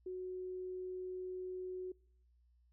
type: tone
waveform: sine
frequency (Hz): 368.5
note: F#4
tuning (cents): -7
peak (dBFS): -40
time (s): 0.06-1.92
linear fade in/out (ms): 5
effects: noise-tail reverb RT60 0.7 s tail -26 dB re dry + added 60 Hz sine -67 dBFS peak until 2.72 s